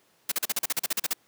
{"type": "noise bursts", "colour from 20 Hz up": "white", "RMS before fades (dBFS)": -26, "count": 13, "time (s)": [0.29, 1.134], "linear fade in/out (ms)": 5, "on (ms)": 28, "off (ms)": 40, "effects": ["pink hiss -64 dBFS RMS until 1.27 s", "high-pass 200 Hz 12 dB/octave"]}